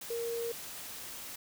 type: tone in noise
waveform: sine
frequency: 466.2 Hz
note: A#4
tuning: in tune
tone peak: -33 dBFS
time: 0.1-0.52 s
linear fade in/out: 5 ms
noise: white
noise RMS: -44 dBFS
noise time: 0.01-1.36 s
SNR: +8 dB
effects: none